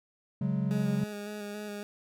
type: chord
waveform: triangle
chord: C# suspended fourth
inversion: none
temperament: equal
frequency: 138.59 / 185 / 207.7 Hz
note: C#3 / F#3 / G#3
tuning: 0 / 0 / 0 cents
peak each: -29 / -29 / -31 dBFS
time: 0.41-1.04 s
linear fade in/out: 5 ms
type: tone with vibrato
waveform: 20% pulse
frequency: 207.6 Hz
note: G#3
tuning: in tune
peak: -32 dBFS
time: 0.71-1.83 s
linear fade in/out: 0 ms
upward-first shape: square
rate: 3.6 Hz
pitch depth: 18 cents each way
effects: none